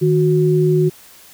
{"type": "tone pair together", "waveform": "sine", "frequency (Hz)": [155.56, 366.7], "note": ["D#3", "F#4"], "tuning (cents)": [0, -15], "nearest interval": "octave + minor third", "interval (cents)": 1485, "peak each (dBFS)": -14, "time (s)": [0.01, 0.9], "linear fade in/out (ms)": 20, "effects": ["white hiss -44 dBFS RMS until 1.33 s"]}